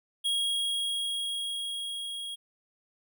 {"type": "tone with level ramp", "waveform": "square", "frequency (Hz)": 3289, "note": "G#7", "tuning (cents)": -18, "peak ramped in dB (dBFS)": [-26, -36], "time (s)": [0.24, 2.36], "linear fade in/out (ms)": 20, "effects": []}